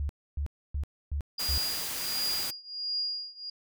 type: tone bursts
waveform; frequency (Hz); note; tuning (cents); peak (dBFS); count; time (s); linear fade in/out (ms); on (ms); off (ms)
sine; 71.9; D2; -36; -28; 5; 0-1.58; 0; 92; 280
type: tone with tremolo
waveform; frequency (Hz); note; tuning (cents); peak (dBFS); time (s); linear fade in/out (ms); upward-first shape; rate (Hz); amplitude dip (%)
sine; 4844; D#8; -47; -27; 1.38-3.5; 5; triangle; 1.4; 95
type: noise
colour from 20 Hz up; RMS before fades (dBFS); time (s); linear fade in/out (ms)
white; -35; 1.39-2.51; 10
effects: none

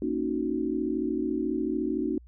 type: chord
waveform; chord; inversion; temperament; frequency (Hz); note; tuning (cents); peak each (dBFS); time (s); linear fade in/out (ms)
sine; D# minor seventh; second; equal; 233.1 / 277.2 / 311.1 / 370; A#3 / C#4 / D#4 / F#4; 0 / 0 / 0 / 0; -33 / -31 / -30 / -32; 0.02-2.18; 2
effects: added 60 Hz sine -48 dBFS peak until 2.27 s

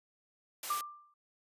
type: noise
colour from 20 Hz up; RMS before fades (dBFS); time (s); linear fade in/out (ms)
white; -40; 0.63-0.81; 2
type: tone with exponential decay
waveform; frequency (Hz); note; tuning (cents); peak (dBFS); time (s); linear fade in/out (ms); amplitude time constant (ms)
sine; 1185; D6; +15; -28; 0.7-1.14; 5; 94
effects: high-pass 400 Hz 12 dB/octave + resampled to 32000 Hz

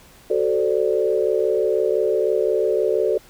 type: chord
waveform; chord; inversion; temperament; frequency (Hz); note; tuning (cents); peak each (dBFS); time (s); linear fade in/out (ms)
sine; D dominant seventh; first; equal with one note detuned; 374.1 / 440 / 523.3 / 587.3; F#4 / A4 / C5 / D5; +19 / 0 / 0 / 0; -22 / -20 / -25 / -24; 0.3-3.18; 5
effects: pink hiss -49 dBFS RMS until 3.29 s

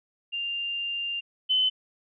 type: tone pair in turn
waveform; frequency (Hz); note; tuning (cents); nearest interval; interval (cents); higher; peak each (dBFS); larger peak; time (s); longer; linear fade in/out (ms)
sine; 2794 / 3038; F7 / F#7; 0 / +45; minor second; 145; second; -28 / -20; second; 0.32-1.21 / 1.49-1.7; first; 20
effects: none

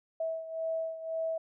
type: beating tone pair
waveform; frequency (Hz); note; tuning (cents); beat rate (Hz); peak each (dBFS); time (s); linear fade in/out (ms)
sine; 649 / 650.9; E5 / E5; -27 / -22; 1.9; -33 / -38; 0.2-1.38; 5
effects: none

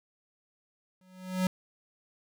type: tone with exponential growth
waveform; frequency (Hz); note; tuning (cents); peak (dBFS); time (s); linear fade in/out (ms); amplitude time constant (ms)
square; 185; F#3; 0; -23; 1.01-1.47; 2; 100
effects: none

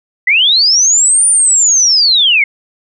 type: linear two-way sweep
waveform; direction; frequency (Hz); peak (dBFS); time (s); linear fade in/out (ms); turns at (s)
sine; up then down; 1932 to 9397 to 2102; -6; 0.27-2.44; 5; 1.27
effects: none

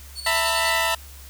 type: tone with tremolo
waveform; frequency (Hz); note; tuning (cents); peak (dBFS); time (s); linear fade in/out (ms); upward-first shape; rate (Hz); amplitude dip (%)
35% pulse; 4435; C#8; 0; -26; 0.15-0.78; 50; square; 10; 65
type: chord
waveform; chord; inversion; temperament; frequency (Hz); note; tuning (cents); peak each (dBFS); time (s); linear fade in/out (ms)
15% pulse; E suspended fourth; none; equal with one note detuned; 659.3 / 902.1 / 987.8; E5 / A5 / B5; 0 / +43 / 0; -18; 0.26-0.95; 5
effects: added 69 Hz sine -41 dBFS peak until 1.29 s + white hiss -46 dBFS RMS until 1.29 s

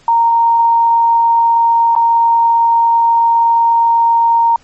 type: tone with dropouts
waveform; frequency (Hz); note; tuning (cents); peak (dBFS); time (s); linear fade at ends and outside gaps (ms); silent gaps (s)
sine; 927; A#5; -10; -7; 0.08-4.56; 2; 1.952-1.962
effects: pink hiss -48 dBFS RMS until 4.63 s + MP3 32 kbps

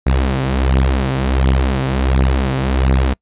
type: beating tone pair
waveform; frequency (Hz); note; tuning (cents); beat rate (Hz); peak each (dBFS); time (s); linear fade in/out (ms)
sawtooth; 65.41 / 66.81; C2 / C2; 0 / +37; 1.4; -11 / -13; 0.06-3.14; 10
effects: noise-tail reverb RT60 0.1 s tail -26 dB re dry + resampled to 8000 Hz

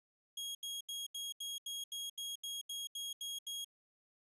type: tone bursts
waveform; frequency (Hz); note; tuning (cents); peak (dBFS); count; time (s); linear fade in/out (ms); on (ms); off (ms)
sawtooth; 3285; G#7; -20; -37; 13; 0.37-3.646; 5; 180; 78
effects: resampled to 32000 Hz

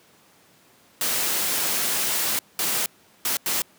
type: noise bursts at uneven times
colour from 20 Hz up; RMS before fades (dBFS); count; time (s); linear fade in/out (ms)
white; -24; 4; 1.01-2.39 / 2.59-2.86 / 3.25-3.37 / 3.46-3.62; 2
effects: pink hiss -56 dBFS RMS until 3.78 s + high-pass 150 Hz 12 dB/octave

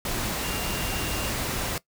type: tone in noise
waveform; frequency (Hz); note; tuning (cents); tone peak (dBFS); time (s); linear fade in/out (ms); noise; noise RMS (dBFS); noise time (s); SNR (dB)
sine; 2790; F7; -2; -36; 0.43-1.3; 2; pink; -29; 0.05-1.78; -10
effects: noise-tail reverb RT60 0.1 s tail -19 dB re dry

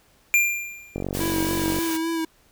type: tone with exponential decay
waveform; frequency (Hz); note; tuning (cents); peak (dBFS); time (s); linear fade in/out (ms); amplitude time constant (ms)
square; 2389; D7; +29; -14; 0.34-1.03; 0; 150
type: click train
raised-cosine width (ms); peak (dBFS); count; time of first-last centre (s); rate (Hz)
2; -14; 40; 0.96-1.786; 47.2
type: noise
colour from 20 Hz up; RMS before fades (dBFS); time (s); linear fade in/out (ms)
white; -32; 1.13-1.98; 20
type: tone with vibrato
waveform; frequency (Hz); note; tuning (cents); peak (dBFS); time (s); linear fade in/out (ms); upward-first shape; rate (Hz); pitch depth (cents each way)
square; 326.9; E4; -14; -24; 1.2-2.25; 5; sine; 3.6; 27
effects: pink hiss -59 dBFS RMS until 2.51 s

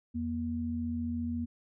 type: tone pair together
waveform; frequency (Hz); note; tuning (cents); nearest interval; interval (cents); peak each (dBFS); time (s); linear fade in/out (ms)
sine; 84.22 / 238.2; E2 / A#3; +38 / +38; octave + tritone; 1800; -37 / -32; 0.14-1.46; 20
effects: none

